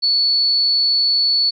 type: tone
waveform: sine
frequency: 4434 Hz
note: C#8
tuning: in tune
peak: -13 dBFS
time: 0.02-1.51 s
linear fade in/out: 20 ms
effects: none